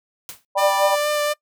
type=noise with exponential decay; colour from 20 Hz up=white; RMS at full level=-31 dBFS; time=0.29-0.45 s; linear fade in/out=1 ms; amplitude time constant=33 ms
type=chord; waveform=sine; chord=G major; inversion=second; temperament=just; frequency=588 / 784 / 980 Hz; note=D5 / G5 / B5; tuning=+2 / 0 / -14 cents; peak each=-19 / -22 / -22 dBFS; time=0.55-0.96 s; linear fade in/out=20 ms
type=tone with vibrato; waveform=sawtooth; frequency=594 Hz; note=D5; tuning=20 cents sharp; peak=-15 dBFS; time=0.57-1.34 s; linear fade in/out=20 ms; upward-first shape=sine; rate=4.2 Hz; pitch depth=13 cents each way
effects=noise-tail reverb RT60 0.1 s tail -23 dB re dry